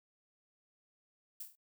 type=noise with echo; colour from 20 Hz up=violet; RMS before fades=-43 dBFS; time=1.4-1.43 s; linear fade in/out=5 ms; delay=25 ms; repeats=5; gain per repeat=-5 dB; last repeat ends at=1.555 s; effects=noise-tail reverb RT60 0.1 s tail -26 dB re dry